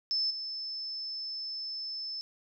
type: tone with level steps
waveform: sine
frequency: 5260 Hz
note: E8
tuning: 5 cents flat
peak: -27 / -35 dBFS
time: 0.11-2.21 s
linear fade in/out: 0 ms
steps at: 0.3 s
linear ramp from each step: 10 ms
effects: none